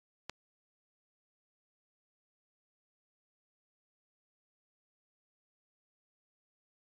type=click; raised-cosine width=0.2 ms; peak=-21 dBFS; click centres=0.296 s; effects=AAC 64 kbps